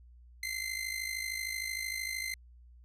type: tone with amplitude modulation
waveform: sawtooth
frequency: 2073 Hz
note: C7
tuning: 17 cents flat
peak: -28 dBFS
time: 0.43-2.34 s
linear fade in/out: 2 ms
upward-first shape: sine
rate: 53.1 Hz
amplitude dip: 70%
effects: added 60 Hz sine -53 dBFS peak until 2.84 s + resampled to 32000 Hz